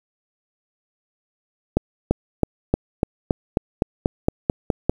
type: accelerating click train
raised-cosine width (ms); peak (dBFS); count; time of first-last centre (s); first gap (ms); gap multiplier
2; -3; 13; 1.77-4.896; 340; 0.95
effects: 7-bit